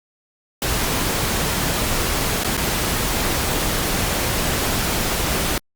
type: noise with dropouts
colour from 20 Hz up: pink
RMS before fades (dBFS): -21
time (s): 0.62-5.58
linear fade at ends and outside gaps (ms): 2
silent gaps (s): 2.436-2.445 / 2.569-2.576
effects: Opus 48 kbps